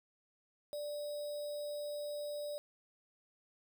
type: tone with sample-and-hold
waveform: sine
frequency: 588 Hz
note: D5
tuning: 2 cents sharp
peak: -38 dBFS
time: 0.73-2.58 s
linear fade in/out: 0 ms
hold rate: 4410 Hz
effects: none